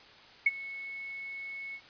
sine tone with ADSR envelope, 2200 Hz, C#7, 14 cents flat, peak -18 dBFS, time 0.46-1.81 s, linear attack 6 ms, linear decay 31 ms, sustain -20 dB, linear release 69 ms, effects white hiss -54 dBFS RMS until 1.89 s + resampled to 11025 Hz

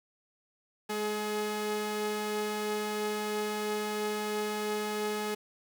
sawtooth tone pair together, 210 / 423 Hz, G#3 / G#4, +19 / +32 cents, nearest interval octave, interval 1213 cents, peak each -33 / -28 dBFS, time 0.89-5.35 s, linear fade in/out 10 ms, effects 9-bit

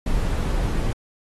brown noise, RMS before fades -22 dBFS, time 0.06-0.93 s, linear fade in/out 5 ms, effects AAC 32 kbps

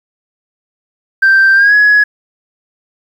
sine tone with pitch glide, 1568 to 1680.5 Hz, G6 to G#6, 0 to +20 cents, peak -3 dBFS, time 1.22-2.04 s, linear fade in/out 10 ms, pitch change +120 cents, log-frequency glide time 1.54-1.74 s, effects tanh soft clip ceiling -2 dBFS + 7-bit

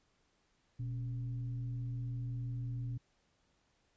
sine tone with frequency modulation, 121.4 Hz, B2, 29 cents flat, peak -36 dBFS, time 0.79-2.98 s, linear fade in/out 10 ms, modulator 157 Hz, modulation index 0.33, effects pink hiss -75 dBFS RMS until 3.96 s + resampled to 16000 Hz

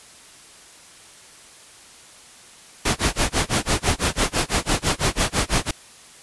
pink noise with tremolo, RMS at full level -18 dBFS, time 2.85-5.71 s, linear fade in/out 5 ms, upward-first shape sine, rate 6 Hz, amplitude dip 100%, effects white hiss -46 dBFS RMS until 6.22 s + resampled to 24000 Hz

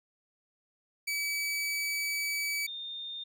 sawtooth / sine tone pair in turn, 2290 / 3636 Hz, D7 / A#7, -44 / -44 cents, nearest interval minor sixth, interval 800 cents, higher second, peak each -27 / -37 dBFS, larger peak first, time 1.07-2.67 / 2.67-3.24 s, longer first, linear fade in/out 10 ms, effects none

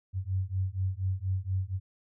sine beating tone pair, 92.5 / 96.7 Hz, F#2 / G2, 0 / -23 cents, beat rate 4.2 Hz, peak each -31 dBFS, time 0.13-1.8 s, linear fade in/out 50 ms, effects none

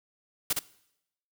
white noise with echo, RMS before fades -26 dBFS, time 0.5-0.53 s, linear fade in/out 5 ms, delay 62 ms, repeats 1, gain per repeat -3 dB, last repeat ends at 0.592 s, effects noise-tail reverb RT60 0.8 s tail -20 dB re dry

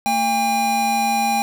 square tone pair together, 226.5 / 807 Hz, A#3 / G#5, -50 / -50 cents, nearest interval octave + minor seventh, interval 2200 cents, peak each -26 / -18 dBFS, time 0.06-1.42 s, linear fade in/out 0 ms, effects none

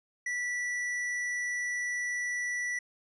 sine tone with hard clipping, 1959 Hz, B6, 15 cents flat, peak -32 dBFS, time 0.26-2.79 s, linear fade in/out 5 ms, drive 9 dB, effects low-pass 9000 Hz 12 dB/octave

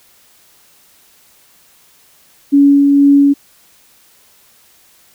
sine tone with tremolo, 282.1 Hz, C#4, 30 cents sharp, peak -4 dBFS, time 2.52-3.34 s, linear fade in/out 20 ms, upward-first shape sine, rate 2.1 Hz, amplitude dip 25%, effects white hiss -49 dBFS RMS until 5.14 s

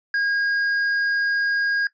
triangle tone with tanh clipping, 1631 Hz, G#6, 32 cents flat, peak -20 dBFS, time 0.14-1.87 s, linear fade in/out 2 ms, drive 9 dB, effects noise-tail reverb RT60 0.1 s tail -17 dB re dry + resampled to 16000 Hz

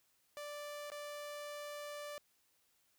sawtooth tone with dropouts, 587 Hz, D5, 1 cent flat, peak -40 dBFS, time 0.37-2.18 s, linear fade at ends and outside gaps 0 ms, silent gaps 0.901-0.918 s, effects white hiss -75 dBFS RMS until 2.98 s

